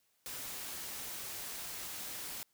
white noise, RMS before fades -43 dBFS, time 0.26-2.43 s, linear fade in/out 0 ms, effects white hiss -75 dBFS RMS until 2.53 s

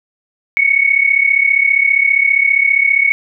sine tone pair together, 2200 / 2235 Hz, C#7 / C#7, -14 / +14 cents, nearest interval unison, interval 28 cents, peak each -12 dBFS, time 0.57-3.12 s, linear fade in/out 0 ms, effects none

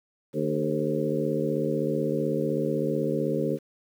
harmonic tone with a mistuned harmonic, 75.9 Hz, D#2, 42 cents flat, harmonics 2 / 3 / 4 / 5 / 6 / 7, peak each -31 / -31 / -31 / -31 / -31 / -31 dBFS, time 0.33-3.59 s, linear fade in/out 50 ms, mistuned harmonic 5, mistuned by +58 cents, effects 9-bit

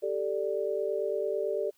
sine chord, G suspended second, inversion none, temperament just, 392 / 441 / 588 Hz, G4 / A4 / D5, 0 / +4 / +2 cents, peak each -32 dBFS, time 0.02-1.71 s, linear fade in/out 20 ms, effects white hiss -68 dBFS RMS until 1.77 s

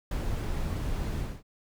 brown noise with ADSR envelope, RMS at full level -29 dBFS, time 0.11-1.43 s, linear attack 4 ms, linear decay 100 ms, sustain -2 dB, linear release 230 ms, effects none

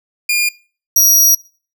sawtooth tone pair in turn, 2418 / 5751 Hz, D7 / F8, +50 / +50 cents, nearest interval octave + minor third, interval 1500 cents, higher second, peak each -9 / -4 dBFS, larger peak second, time 0.29-0.49 / 0.96-1.35 s, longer second, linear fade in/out 5 ms, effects noise-tail reverb RT60 0.4 s tail -23 dB re dry

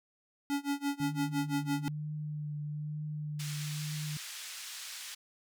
square tone with tremolo, 283 Hz, C#4, 36 cents sharp, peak -29 dBFS, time 0.5-1.88 s, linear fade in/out 0 ms, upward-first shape sine, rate 5.9 Hz, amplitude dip 95%
sine tone with vibrato, 150 Hz, D3, 37 cents sharp, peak -35 dBFS, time 1-4.17 s, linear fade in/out 2 ms, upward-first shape triangle, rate 1.1 Hz, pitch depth 23 cents each way
white band-pass noise, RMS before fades -44 dBFS, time 3.39-5.15 s, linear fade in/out 10 ms, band 1700 to 7300 Hz, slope 12 dB/octave
effects none

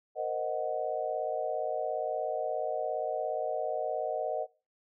sine chord, C half-diminished seventh, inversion third, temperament equal, 466.2 / 523.3 / 622.3 / 740 Hz, Bb4 / C5 / Eb5 / Gb5, 0 / 0 / 0 / 0 cents, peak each -37 / -38 / -33 / -35 dBFS, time 0.15-4.47 s, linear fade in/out 50 ms, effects noise-tail reverb RT60 0.3 s tail -21 dB re dry

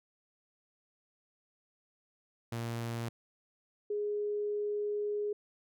sawtooth / sine tone pair in turn, 116.54 / 415.3 Hz, A#2 / G#4, 0 / 0 cents, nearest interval octave + minor seventh, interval 2200 cents, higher second, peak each -31 / -31 dBFS, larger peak neither, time 2.52-3.09 / 3.9-5.33 s, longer second, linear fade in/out 5 ms, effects none

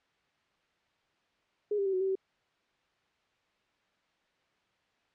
sine tone with pitch steps, 416.1 / 396.4 / 385.8 / 371.1 / 384.6 / 382.4 Hz, G#4 / G4 / G4 / F#4 / G4 / G4, +3 / +19 / -28 / +5 / -33 / -43 cents, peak -27 dBFS, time 1.71-2.154 s, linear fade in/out 5 ms, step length 74 ms, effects white hiss -72 dBFS RMS until 5.14 s + low-pass 3000 Hz 12 dB/octave

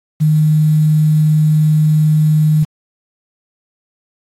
sine tone with quantisation, 153.8 Hz, D#3, 20 cents flat, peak -8 dBFS, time 0.2-2.65 s, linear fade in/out 20 ms, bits 6, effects AAC 48 kbps

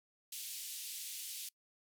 white band-pass noise, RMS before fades -45 dBFS, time 0.32-1.49 s, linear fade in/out 5 ms, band 2700 to 14000 Hz, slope 24 dB/octave, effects noise-tail reverb RT60 0.1 s tail -24 dB re dry

